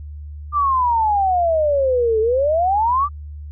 sine exponential two-way sweep, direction down then up, 1202 to 430 to 1202 Hz, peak -14 dBFS, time 0.52-3.09 s, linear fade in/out 50 ms, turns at 2.2 s, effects added 74 Hz sine -30 dBFS peak until 3.51 s

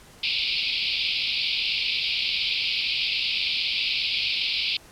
pink band-pass noise, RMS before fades -26 dBFS, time 0.23-4.77 s, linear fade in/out 5 ms, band 2300 to 4900 Hz, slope 96 dB/octave, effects pink hiss -50 dBFS RMS until 4.91 s + low-pass 12000 Hz 12 dB/octave

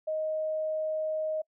sine tone, 625 Hz, D#5, 8 cents sharp, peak -28 dBFS, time 0.07-1.42 s, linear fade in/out 10 ms, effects noise-tail reverb RT60 0.1 s tail -26 dB re dry

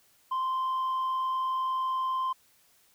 sine tone with frequency modulation, 1042 Hz, C6, 7 cents flat, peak -24 dBFS, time 0.31-2.33 s, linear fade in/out 10 ms, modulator 39.1 Hz, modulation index 0.25, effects tanh soft clip ceiling -26 dBFS + white hiss -64 dBFS RMS until 2.94 s

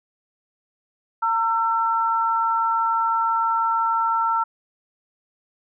sine tone pair together, 913 / 1343 Hz, A#5 / E6, -36 / +32 cents, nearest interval perfect fifth, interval 668 cents, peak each -21 / -21 dBFS, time 1.22-4.44 s, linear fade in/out 10 ms, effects none

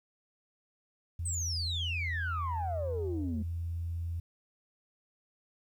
sine tone, 84.5 Hz, E2, 43 cents sharp, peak -32 dBFS, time 1.19-4.2 s, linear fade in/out 5 ms
sine exponential sweep, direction down, 8450 to 205 Hz, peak -32 dBFS, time 1.25-3.43 s, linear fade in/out 10 ms
effects tanh soft clip ceiling -26 dBFS + 11-bit

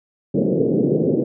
white band-pass noise, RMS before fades -18 dBFS, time 0.34-1.24 s, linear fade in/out 10 ms, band 130 to 490 Hz, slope 48 dB/octave, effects none

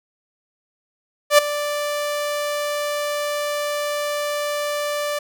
sawtooth tone with ADSR envelope, 587.3 Hz, D5, in tune, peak -3 dBFS, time 1.3-5.19 s, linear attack 83 ms, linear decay 9 ms, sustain -15 dB, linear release 7 ms, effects none

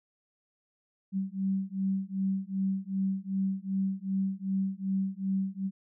sine beating tone pair, 191.4 / 194 Hz, G3 / G3, -41 / -18 cents, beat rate 2.6 Hz, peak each -31 dBFS, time 1.12-5.71 s, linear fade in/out 50 ms, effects none

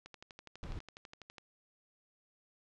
click train, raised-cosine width 0.2 ms, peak -32 dBFS, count 17, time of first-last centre 0.06-1.382 s, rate 12.1 Hz
brown noise, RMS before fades -42 dBFS, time 0.63-0.79 s, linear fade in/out 0 ms
effects low-pass 6000 Hz 12 dB/octave

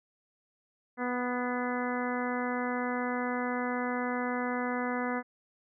harmonic tone with a mistuned harmonic, 246.9 Hz, B3, in tune, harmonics 1 / 2 / 3 / 4 / 5 / 6 / 7 / 8, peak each -33 / -36 / -38 / -39 / -40 / -41 / -41 / -42 dBFS, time 0.97-5.23 s, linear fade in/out 50 ms, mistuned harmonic 8, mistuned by +42 cents, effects none

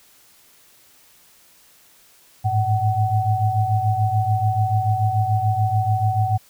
sine tone cluster, 103.3 / 110.2 / 753 Hz, G#2 / A2 / F#5, -9 / +3 / +30 cents, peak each -21 dBFS, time 2.44-6.38 s, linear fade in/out 20 ms, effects white hiss -53 dBFS RMS until 6.49 s

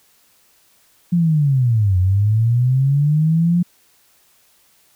sine linear two-way sweep, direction down then up, 177.6 to 89.6 to 177.6 Hz, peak -12 dBFS, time 1.12-3.63 s, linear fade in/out 10 ms, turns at 1.98 s, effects white hiss -56 dBFS RMS until 4.95 s

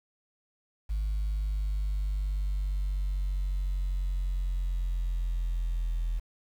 sine linear sweep, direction down, 51.91 to 41.33 Hz, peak -25 dBFS, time 0.89-6.2 s, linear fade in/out 20 ms, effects tanh soft clip ceiling -25 dBFS + 9-bit

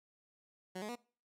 15% pulse tone with pitch steps, 185 / 211.3 / 241.3 Hz, F#3 / G#3 / B3, 0 / +30 / -40 cents, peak -34 dBFS, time 0.75-0.957 s, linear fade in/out 10 ms, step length 69 ms, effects noise-tail reverb RT60 0.4 s tail -23 dB re dry + low-pass 12000 Hz 12 dB/octave

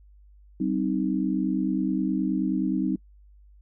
sine chord, C minor, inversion second, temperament equal with one note detuned, 191.85 / 261.6 / 311.1 Hz, G3 / C4 / Eb4, -37 / 0 / 0 cents, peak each -27 dBFS, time 0.6-2.96 s, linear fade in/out 5 ms, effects noise-tail reverb RT60 0.1 s tail -26 dB re dry + added 50 Hz sine -50 dBFS peak until 3.61 s

